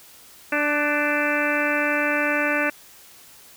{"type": "harmonic tone with a mistuned harmonic", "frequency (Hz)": 293.7, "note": "D4", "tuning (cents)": 0, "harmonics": [1, 2, 3, 4, 5, 6, 7, 8, 9], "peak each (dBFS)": [-27, -26, -33, -31, -26, -27, -31, -29, -30], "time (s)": [0.52, 2.7], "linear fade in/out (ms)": 5, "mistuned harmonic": 5, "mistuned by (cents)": 29, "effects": ["white hiss -48 dBFS RMS until 3.56 s"]}